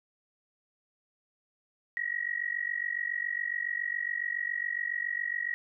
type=tone with amplitude modulation; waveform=sine; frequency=1905 Hz; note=A#6; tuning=37 cents sharp; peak=-26 dBFS; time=1.97-5.54 s; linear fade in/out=0 ms; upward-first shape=sine; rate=47.2 Hz; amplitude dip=90%; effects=none